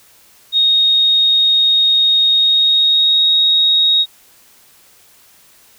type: tone with pitch glide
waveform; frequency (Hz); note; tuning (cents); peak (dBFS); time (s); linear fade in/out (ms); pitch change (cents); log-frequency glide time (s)
sine; 3729 to 3764; A#7 to A#7; 0 to +16; -9; 0.52-4.06; 50; +16; 2.33-3.26
effects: white hiss -48 dBFS RMS until 5.78 s